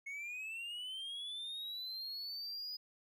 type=linear sweep; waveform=triangle; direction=up; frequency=2181 to 4976 Hz; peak=-40 dBFS; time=0.06-2.77 s; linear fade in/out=10 ms; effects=none